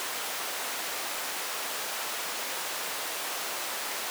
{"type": "high-pass noise", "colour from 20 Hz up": "pink", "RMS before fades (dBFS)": -34, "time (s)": [0, 4.1], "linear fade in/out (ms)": 0, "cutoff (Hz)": 620, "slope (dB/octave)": 12, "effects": []}